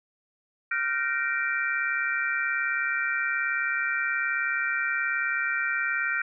sine chord, G minor seventh, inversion third, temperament equal with one note detuned, 1396.9 / 1535.7 / 1864.7 / 2349 Hz, F6 / G6 / Bb6 / D7, 0 / -36 / 0 / 0 cents, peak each -29 / -30 / -31 / -31 dBFS, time 0.71-6.22 s, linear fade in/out 5 ms, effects none

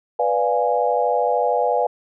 sine chord, B diminished seventh, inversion none, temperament equal, 493.9 / 587.3 / 698.5 / 830.6 Hz, B4 / D5 / F5 / Ab5, 0 / 0 / 0 / 0 cents, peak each -21 / -23 / -22 / -22 dBFS, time 0.19-1.87 s, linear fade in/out 5 ms, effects none

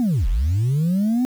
sine linear two-way sweep, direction down then up, 256.7 to 35.73 to 256.7 Hz, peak -14 dBFS, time 0-1.25 s, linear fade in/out 0 ms, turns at 0.28 s, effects tanh soft clip ceiling -15 dBFS + 7-bit

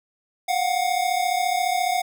square tone pair together, 709.5 / 744 Hz, F5 / F#5, +27 / +9 cents, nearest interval minor second, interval 82 cents, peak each -24 dBFS, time 0.48-2.02 s, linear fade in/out 10 ms, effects none

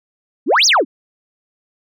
sine exponential two-way sweep, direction up then down, 210 to 6850 to 218.7 Hz, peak -8 dBFS, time 0.46-0.85 s, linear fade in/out 50 ms, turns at 0.66 s, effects tanh soft clip ceiling -5 dBFS

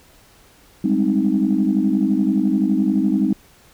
sine chord, Ab major seventh, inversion third, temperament equal, 196 / 207.7 / 261.6 / 311.1 Hz, G3 / Ab3 / C4 / Eb4, 0 / 0 / 0 / 0 cents, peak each -20 dBFS, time 0.84-3.33 s, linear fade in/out 5 ms, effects tanh soft clip ceiling -6 dBFS + pink hiss -51 dBFS RMS until 3.73 s

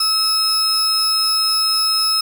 40% pulse tone pair together, 1294 / 5176 Hz, E6 / E8, -32 / -32 cents, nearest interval 2 octaves, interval 2400 cents, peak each -22 / -15 dBFS, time 0-2.21 s, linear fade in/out 5 ms, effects none

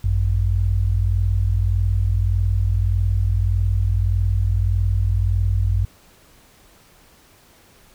sine tone pair together, 53.32 / 95 Hz, G#1 / F#2, +46 / +46 cents, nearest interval minor seventh, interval 1000 cents, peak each -19 / -18 dBFS, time 0.04-5.85 s, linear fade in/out 5 ms, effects pink hiss -52 dBFS RMS until 7.94 s

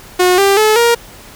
sawtooth tone with pitch steps, 362.5 / 395.3 / 431.1 / 470.1 Hz, F#4 / G4 / A4 / A#4, -35 / +15 / -35 / +15 cents, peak -4 dBFS, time 0.19-0.95 s, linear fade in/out 10 ms, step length 190 ms, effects pink hiss -37 dBFS RMS until 1.35 s

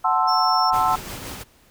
sine chord, F# half-diminished seventh, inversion none, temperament equal, 740 / 880 / 1046.5 / 1318.5 Hz, F#5 / A5 / C6 / E6, 0 / 0 / 0 / 0 cents, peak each -22 dBFS, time 0.04-0.96 s, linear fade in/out 10 ms
triangle tone, 5400 Hz, E8, 41 cents sharp, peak -23 dBFS, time 0.27-0.71 s, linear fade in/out 20 ms
pink noise with tremolo, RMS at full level -32 dBFS, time 0.72-1.44 s, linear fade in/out 20 ms, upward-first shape triangle, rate 5.7 Hz, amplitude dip 40%
effects pink hiss -56 dBFS RMS until 1.7 s

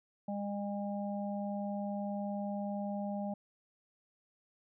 harmonic tone, 202.4 Hz, G#3, 44 cents flat, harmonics 1 / 3 / 4, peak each -36 / -41 / -43 dBFS, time 0.28-3.34 s, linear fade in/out 5 ms, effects none

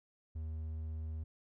triangle tone, 79 Hz, D#2, 27 cents sharp, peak -36 dBFS, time 0.35-1.24 s, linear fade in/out 10 ms, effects none

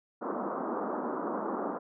pink band-pass noise, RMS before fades -34 dBFS, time 0.21-1.79 s, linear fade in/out 20 ms, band 210 to 1300 Hz, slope 48 dB/octave, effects none

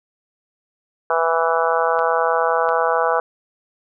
harmonic tone, 164.81 Hz, E3, in tune, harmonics 3 / 4 / 5 / 6 / 7 / 8 / 9, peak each -21 / -22 / -23 / -24 / -24 / -25 / -26 dBFS, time 1.1-3.2 s, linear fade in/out 2 ms
clicks, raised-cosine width 0.3 ms, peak -20 dBFS, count 2, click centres 1.991 / 2.69 s
effects none

